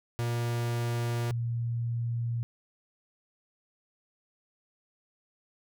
45% pulse / sine tone pair in turn, 118.6 / 117.58 Hz, A#2 / A#2, +30 / +15 cents, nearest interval unison, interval 15 cents, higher first, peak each -28 dBFS, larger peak neither, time 0.19-1.31 / 1.31-2.43 s, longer neither, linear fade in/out 0 ms, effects none

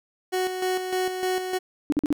30% pulse tone with tremolo, 370 Hz, F#4, in tune, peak -20 dBFS, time 0.32-1.59 s, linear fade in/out 20 ms, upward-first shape square, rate 3.3 Hz, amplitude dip 50%
sine tone bursts, 293.7 Hz, D4, in tune, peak -18 dBFS, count 4, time 1.9-2.127 s, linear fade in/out 0 ms, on 23 ms, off 45 ms
effects none

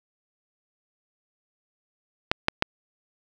clicks, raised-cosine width 0.3 ms, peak -3 dBFS, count 3, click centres 2.315 / 2.484 / 2.624 s, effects none

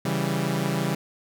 sawtooth chord, C# diminished, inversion none, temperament equal, 138.59 / 164.81 / 196 Hz, C#3 / E3 / G3, 0 / 0 / 0 cents, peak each -24 dBFS, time 0.05-0.95 s, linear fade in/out 5 ms, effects none

